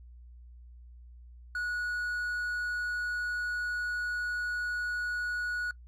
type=tone; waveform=triangle; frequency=1461 Hz; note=F#6; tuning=22 cents flat; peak=-29 dBFS; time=1.55-5.71 s; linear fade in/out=2 ms; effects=noise-tail reverb RT60 0.1 s tail -21 dB re dry + added 60 Hz sine -48 dBFS peak until 5.87 s